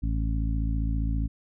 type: harmonic tone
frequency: 55 Hz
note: A1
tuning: in tune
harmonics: 1 / 2 / 3 / 4 / 5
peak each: -25 / -32 / -36 / -38 / -36 dBFS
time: 0.02-1.28 s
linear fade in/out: 20 ms
effects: none